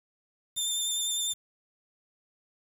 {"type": "tone with vibrato", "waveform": "20% pulse", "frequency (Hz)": 3575, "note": "A7", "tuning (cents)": 27, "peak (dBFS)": -22, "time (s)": [0.56, 1.34], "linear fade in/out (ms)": 20, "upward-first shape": "square", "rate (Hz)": 9.9, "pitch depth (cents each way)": 10, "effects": ["8-bit"]}